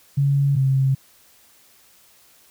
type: tone pair in turn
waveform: sine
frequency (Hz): 140.1 / 134.18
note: C#3 / C3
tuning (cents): +19 / +44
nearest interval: minor second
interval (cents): 75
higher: first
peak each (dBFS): -15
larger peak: neither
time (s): 0.17-0.56 / 0.56-0.95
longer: neither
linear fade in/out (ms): 10
effects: white hiss -54 dBFS RMS until 2.5 s